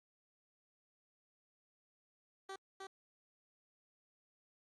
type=tone with echo; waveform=15% pulse; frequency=386.4 Hz; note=G4; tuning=25 cents flat; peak=-38 dBFS; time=2.49-2.56 s; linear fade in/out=5 ms; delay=310 ms; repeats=1; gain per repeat=-2 dB; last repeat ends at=2.87 s; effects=low-pass 8000 Hz 12 dB/octave + AAC 32 kbps